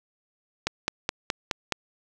click train, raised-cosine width 0.2 ms, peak -7 dBFS, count 6, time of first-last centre 0.67-1.723 s, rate 4.75 Hz, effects none

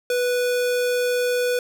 square tone, 492.6 Hz, B4, 5 cents flat, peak -20 dBFS, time 0.1-1.59 s, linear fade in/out 2 ms, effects none

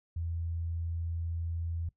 sine tone, 83.6 Hz, E2, 25 cents sharp, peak -32 dBFS, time 0.16-1.89 s, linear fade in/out 5 ms, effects noise-tail reverb RT60 0.1 s tail -19 dB re dry

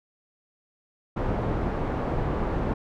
pink low-pass noise, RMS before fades -27 dBFS, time 1.16-2.74 s, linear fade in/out 10 ms, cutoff 930 Hz, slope 12 dB/octave, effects none

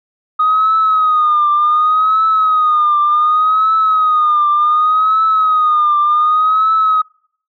sine tone with vibrato, 1244.5 Hz, D#6, in tune, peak -8 dBFS, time 0.39-7.02 s, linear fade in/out 10 ms, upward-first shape triangle, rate 0.67 Hz, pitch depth 88 cents each way, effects noise-tail reverb RT60 0.6 s tail -26 dB re dry + tanh soft clip ceiling -5 dBFS

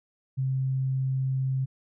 sine tone, 132.3 Hz, C3, 20 cents sharp, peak -24 dBFS, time 0.37-1.66 s, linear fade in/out 20 ms, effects none

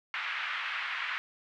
pink band-pass noise, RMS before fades -35 dBFS, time 0.14-1.18 s, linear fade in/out 0 ms, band 1300 to 2800 Hz, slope 24 dB/octave, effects none

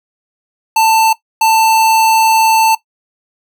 square tone bursts at uneven times, 889 Hz, A5, 18 cents sharp, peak -8 dBFS, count 2, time 0.76-1.13 / 1.41-2.75 s, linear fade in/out 5 ms, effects noise-tail reverb RT60 0.1 s tail -17 dB re dry

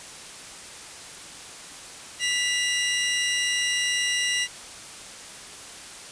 sawtooth tone pair together, 1975.5 / 2827 Hz, B6 / F7, 0 / +20 cents, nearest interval tritone, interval 620 cents, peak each -22 dBFS, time 2.19-4.48 s, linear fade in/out 50 ms, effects white hiss -41 dBFS RMS until 6.11 s + resampled to 22050 Hz

